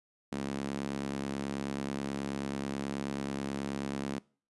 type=tone with high-pass filter; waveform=sawtooth; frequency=69.3 Hz; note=C#2; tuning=in tune; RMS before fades=-36 dBFS; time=0.32-4.19 s; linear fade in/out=5 ms; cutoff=220 Hz; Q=2; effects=noise-tail reverb RT60 0.4 s tail -23 dB re dry + resampled to 24000 Hz